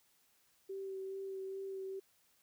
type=tone with vibrato; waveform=sine; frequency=385.8 Hz; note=G4; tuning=28 cents flat; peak=-40 dBFS; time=0.69-2 s; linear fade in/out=10 ms; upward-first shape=sine; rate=2.4 Hz; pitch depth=15 cents each way; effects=white hiss -72 dBFS RMS until 2.42 s